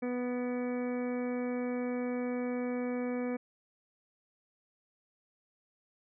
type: harmonic tone with a mistuned harmonic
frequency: 246.9 Hz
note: B3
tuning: in tune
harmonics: 1 / 2 / 3 / 4 / 5 / 6 / 7 / 8 / 9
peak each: -33 / -36 / -47 / -52 / -51 / -56 / -52 / -57 / -49 dBFS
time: 0.02-3.37 s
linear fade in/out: 10 ms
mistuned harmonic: 9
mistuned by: +33 cents
effects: none